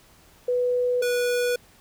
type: tone pair in turn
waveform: sine / square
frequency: 493.9 / 488.5 Hz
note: B4 / B4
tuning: 0 / -19 cents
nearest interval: unison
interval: 19 cents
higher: first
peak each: -20 / -22 dBFS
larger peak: first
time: 0.48-1.02 / 1.02-1.56 s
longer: neither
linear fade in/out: 5 ms
effects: pink hiss -55 dBFS RMS until 1.8 s